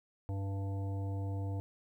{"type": "harmonic tone", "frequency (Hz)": 98, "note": "G2", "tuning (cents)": 0, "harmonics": [1, 3, 5, 7, 9], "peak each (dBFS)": [-34, -45, -49, -51, -54], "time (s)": [0.29, 1.6], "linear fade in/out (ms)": 0, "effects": ["12-bit"]}